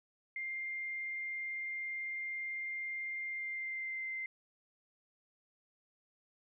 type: tone with pitch glide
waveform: sine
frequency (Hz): 2106 to 2081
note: C7 to C7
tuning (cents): +11 to -10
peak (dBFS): -37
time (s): 0.36-4.26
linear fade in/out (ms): 2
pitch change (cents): -21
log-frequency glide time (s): 3.28-4.06
effects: none